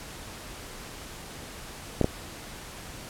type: clicks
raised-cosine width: 2 ms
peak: -8 dBFS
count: 2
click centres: 2.013 / 2.044 s
effects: pink hiss -42 dBFS RMS until 3.09 s + low-pass 12000 Hz 12 dB/octave